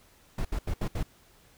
brown noise bursts at uneven times, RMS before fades -29 dBFS, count 5, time 0.38-0.45 / 0.52-0.59 / 0.67-0.74 / 0.81-0.88 / 0.95-1.03 s, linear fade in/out 5 ms, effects pink hiss -60 dBFS RMS until 1.57 s

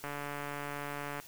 click train, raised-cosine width 0.5 ms, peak -24 dBFS, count 168, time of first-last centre 0.04-1.2 s, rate 144 Hz, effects white hiss -53 dBFS RMS until 1.27 s

